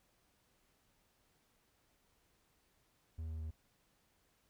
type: tone with pitch steps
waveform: triangle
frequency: 80.3 / 79.56 / 78.83 Hz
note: E2 / D#2 / D#2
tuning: -45 / +39 / +23 cents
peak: -38 dBFS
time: 3.18-3.51 s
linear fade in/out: 10 ms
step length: 110 ms
effects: pink hiss -75 dBFS RMS until 4.49 s